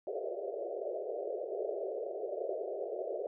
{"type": "band-pass noise", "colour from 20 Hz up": "pink", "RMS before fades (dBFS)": -38, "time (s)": [0.07, 3.27], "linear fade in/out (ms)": 2, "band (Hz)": [370, 680], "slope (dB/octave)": 96, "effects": []}